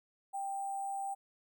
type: tone with sample-and-hold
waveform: sine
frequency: 787 Hz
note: G5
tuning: 7 cents sharp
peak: -35 dBFS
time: 0.33-1.15 s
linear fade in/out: 20 ms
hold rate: 8820 Hz
effects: none